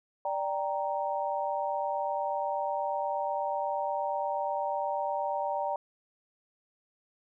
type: chord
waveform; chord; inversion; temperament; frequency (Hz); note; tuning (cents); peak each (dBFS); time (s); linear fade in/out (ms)
sine; G minor; second; equal; 587.3 / 784 / 932.3; D5 / G5 / Bb5; 0 / 0 / 0; -33; 0.25-5.76; 2
effects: none